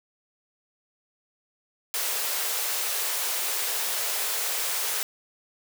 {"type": "high-pass noise", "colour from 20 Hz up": "white", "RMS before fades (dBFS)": -28, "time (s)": [1.94, 5.03], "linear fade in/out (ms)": 0, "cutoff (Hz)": 400, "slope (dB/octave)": 48, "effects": []}